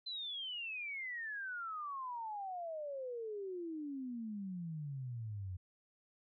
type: exponential sweep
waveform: sine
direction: down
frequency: 4083 to 89 Hz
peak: -40 dBFS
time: 0.06-5.57 s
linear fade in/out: 10 ms
effects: none